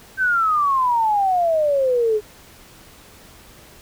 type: exponential sweep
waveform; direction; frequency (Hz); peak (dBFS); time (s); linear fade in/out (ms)
sine; down; 1568 to 415.3; -15; 0.17-2.21; 50
effects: pink hiss -46 dBFS RMS until 3.81 s